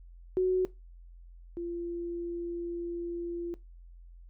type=tone pair in turn; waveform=sine; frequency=370 / 343.6 Hz; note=F#4 / F4; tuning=0 / -28 cents; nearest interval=minor second; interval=128 cents; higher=first; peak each=-23 / -33 dBFS; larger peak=first; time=0.37-0.65 / 1.57-3.54 s; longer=second; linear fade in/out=0 ms; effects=noise-tail reverb RT60 0.2 s tail -19 dB re dry + added 43 Hz sine -48 dBFS peak until 4.29 s

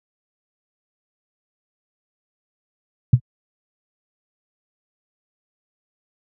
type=tone with exponential decay; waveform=sine; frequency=122.7 Hz; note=B2; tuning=11 cents flat; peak=-3 dBFS; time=3.13-3.2 s; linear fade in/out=5 ms; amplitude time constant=15 ms; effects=high-pass 60 Hz 12 dB/octave

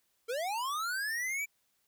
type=linear sweep; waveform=square; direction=up; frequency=440 to 2349 Hz; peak=-33 dBFS; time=0.28-1.46 s; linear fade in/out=20 ms; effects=white hiss -75 dBFS RMS until 1.87 s

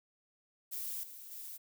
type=noise with level steps; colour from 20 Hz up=violet; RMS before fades=-40 / -50 / -46 dBFS; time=0.71-1.58 s; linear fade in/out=20 ms; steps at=1.03 / 1.31 s; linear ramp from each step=5 ms; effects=none

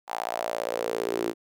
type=tone with high-pass filter sweep; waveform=sawtooth; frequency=57.5 Hz; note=A#1; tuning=23 cents flat; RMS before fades=-30 dBFS; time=0.07-1.34 s; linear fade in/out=50 ms; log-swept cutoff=830 to 340 Hz; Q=4.6; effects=none

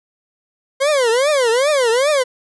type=tone with vibrato; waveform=40% pulse; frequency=523.3 Hz; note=C5; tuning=in tune; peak=-12 dBFS; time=0.8-2.24 s; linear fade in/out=20 ms; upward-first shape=triangle; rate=2.5 Hz; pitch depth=300 cents each way; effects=resampled to 24000 Hz

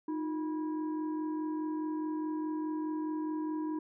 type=tone with frequency modulation; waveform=sine; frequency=309.6 Hz; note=D#4; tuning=9 cents flat; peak=-32 dBFS; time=0.08-3.79 s; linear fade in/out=5 ms; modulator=664 Hz; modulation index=0.53; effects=none

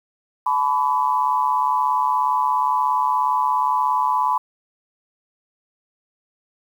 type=tone cluster; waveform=sine; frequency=863 / 1000 / 1142 Hz; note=A5 / B5 / D6; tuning=-34 / +21 / -49 cents; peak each=-23 / -18 / -26 dBFS; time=0.46-4.38 s; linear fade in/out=5 ms; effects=8-bit

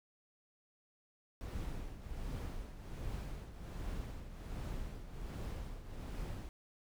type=noise with tremolo; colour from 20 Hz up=brown; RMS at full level=-40 dBFS; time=1.41-6.49 s; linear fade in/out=0 ms; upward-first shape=triangle; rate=1.3 Hz; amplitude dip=70%; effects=none

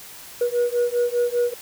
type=beating tone pair; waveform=sine; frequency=480.3 / 485.3 Hz; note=B4 / B4; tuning=-48 / -30 cents; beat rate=5 Hz; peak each=-20 dBFS; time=0.41-1.54 s; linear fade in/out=5 ms; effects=tanh soft clip ceiling -15 dBFS + white hiss -41 dBFS RMS until 1.61 s

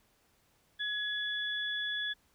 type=tone pair together; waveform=sine; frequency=1683 / 3421 Hz; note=G#6 / A7; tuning=+23 / -49 cents; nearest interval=octave; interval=1228 cents; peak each=-35 / -35 dBFS; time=0.79-2.14 s; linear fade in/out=20 ms; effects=pink hiss -70 dBFS RMS until 2.34 s

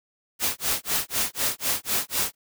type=noise with tremolo; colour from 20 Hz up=white; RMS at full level=-23 dBFS; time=0.39-2.35 s; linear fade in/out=50 ms; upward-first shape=sine; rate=4 Hz; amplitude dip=100%; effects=none

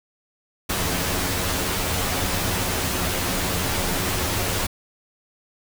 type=noise with comb filter; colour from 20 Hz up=pink; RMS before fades=-24 dBFS; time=0.69-4.67 s; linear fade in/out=10 ms; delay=11 ms; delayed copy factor=+0.6; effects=none

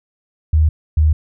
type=tone pair in turn; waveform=sine; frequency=77.78 / 77.15 Hz; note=D#2 / D#2; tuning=0 / -14 cents; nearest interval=unison; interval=14 cents; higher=first; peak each=-9 dBFS; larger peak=neither; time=0.53-0.69 / 0.97-1.13 s; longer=neither; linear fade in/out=5 ms; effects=none

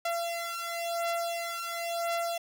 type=beating tone pair; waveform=sawtooth; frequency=680 / 680.96 Hz; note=F5 / F5; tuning=-46 / -44 cents; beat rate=0.96 Hz; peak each=-30 dBFS; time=0.05-2.38 s; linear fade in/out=5 ms; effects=none

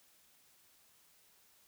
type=silence; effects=white hiss -67 dBFS RMS until 1.67 s

